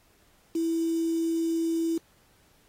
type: tone with quantisation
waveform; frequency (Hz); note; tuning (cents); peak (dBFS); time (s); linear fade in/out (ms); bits
sine; 329.6; E4; 0; -24; 0.55-1.98; 5; 7
effects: pink hiss -63 dBFS RMS until 2.68 s + AAC 48 kbps